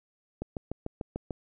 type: click train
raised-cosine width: 2 ms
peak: -20 dBFS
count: 7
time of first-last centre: 0.42-1.308 s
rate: 6.76 Hz
effects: none